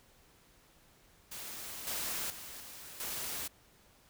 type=noise with level steps; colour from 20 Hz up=white; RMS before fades=-44 / -37 / -47 / -49 / -39 dBFS; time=1.31-3.48 s; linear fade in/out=10 ms; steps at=1.87 / 2.3 / 2.6 / 3 s; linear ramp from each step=2 ms; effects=pink hiss -64 dBFS RMS until 4.09 s